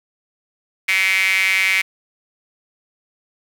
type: tone with high-pass filter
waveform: sawtooth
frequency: 190 Hz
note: F#3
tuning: 46 cents sharp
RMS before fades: -17 dBFS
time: 0.88-1.82 s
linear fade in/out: 10 ms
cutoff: 2200 Hz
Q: 9.4
effects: none